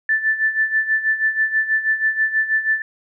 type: tone with tremolo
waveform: sine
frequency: 1760 Hz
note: A6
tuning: in tune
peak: -13 dBFS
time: 0.09-2.82 s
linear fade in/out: 2 ms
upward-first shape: sine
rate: 6.2 Hz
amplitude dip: 75%
effects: none